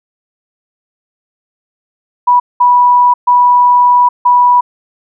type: tone bursts at uneven times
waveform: sine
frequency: 980 Hz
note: B5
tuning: 14 cents flat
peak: -4 dBFS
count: 4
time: 2.27-2.4 / 2.6-3.14 / 3.27-4.09 / 4.25-4.61 s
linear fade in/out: 10 ms
effects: none